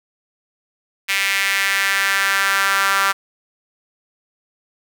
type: tone with high-pass filter sweep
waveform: sawtooth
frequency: 196 Hz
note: G3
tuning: in tune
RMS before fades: -18 dBFS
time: 1.08-3.13 s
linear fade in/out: 20 ms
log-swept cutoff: 2200 to 1300 Hz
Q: 2.9
effects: 7-bit